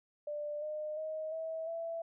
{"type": "tone with pitch steps", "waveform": "sine", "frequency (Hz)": [592, 609.3, 627.2, 645.6, 664.5], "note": ["D5", "D#5", "D#5", "E5", "E5"], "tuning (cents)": [14, -36, 14, -36, 14], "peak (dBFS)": -36, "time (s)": [0.27, 2.02], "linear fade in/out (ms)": 5, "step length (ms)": 350, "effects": []}